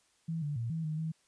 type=tone with pitch steps; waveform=sine; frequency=163.7 / 146.5 / 116.3 / 162.3 / 154.9 / 160 Hz; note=E3 / D3 / A#2 / E3 / D#3 / D#3; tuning=-12 / -4 / -4 / -27 / -7 / +49 cents; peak=-32 dBFS; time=0.28-1.12 s; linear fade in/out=10 ms; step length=140 ms; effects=white hiss -70 dBFS RMS until 1.27 s + resampled to 22050 Hz